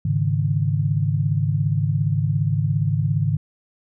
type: chord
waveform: sine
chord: Ab suspended fourth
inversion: none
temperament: just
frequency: 103.83 / 138.43 / 155.74 Hz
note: Ab2 / Db3 / Eb3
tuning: 0 / -2 / +2 cents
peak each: -22 dBFS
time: 0.05-3.37 s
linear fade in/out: 5 ms
effects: none